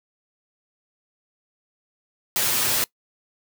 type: noise with comb filter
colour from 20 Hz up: white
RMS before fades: -22 dBFS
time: 2.36-2.84 s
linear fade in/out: 0 ms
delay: 8 ms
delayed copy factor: +0.8
effects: noise-tail reverb RT60 0.1 s tail -22 dB re dry